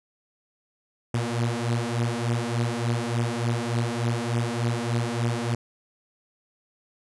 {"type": "beating tone pair", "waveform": "sawtooth", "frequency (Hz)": [116.54, 119.94], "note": ["A#2", "A#2"], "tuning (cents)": [0, 50], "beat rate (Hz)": 3.4, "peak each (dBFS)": -23, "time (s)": [1.14, 5.55], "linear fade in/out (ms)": 5, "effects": ["resampled to 24000 Hz"]}